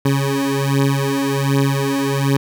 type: beating tone pair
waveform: 20% pulse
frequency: 137.5 / 138.8 Hz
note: C#3 / C#3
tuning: -14 / +3 cents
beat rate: 1.3 Hz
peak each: -13 / -14 dBFS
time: 0.05-2.37 s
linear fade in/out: 5 ms
effects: none